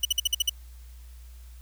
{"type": "tone bursts", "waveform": "sawtooth", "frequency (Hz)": 2960, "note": "F#7", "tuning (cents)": 0, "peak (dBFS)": -17, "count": 7, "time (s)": [0.03, 0.496], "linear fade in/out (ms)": 5, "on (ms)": 22, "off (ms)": 52, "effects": ["added 60 Hz sine -43 dBFS peak until 1.61 s", "white hiss -59 dBFS RMS until 1.61 s"]}